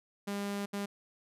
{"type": "tone bursts at uneven times", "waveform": "sawtooth", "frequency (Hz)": 201.5, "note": "G3", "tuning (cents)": 48, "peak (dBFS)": -30, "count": 2, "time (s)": [[0.27, 0.66], [0.73, 0.86]], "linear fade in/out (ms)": 10, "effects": ["resampled to 32000 Hz"]}